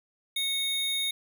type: tone pair together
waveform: square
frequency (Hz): 2203 / 3705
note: C#7 / A#7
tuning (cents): -11 / -11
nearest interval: major sixth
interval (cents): 900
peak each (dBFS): -36 / -28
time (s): 0.36-1.11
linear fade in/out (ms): 5
effects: none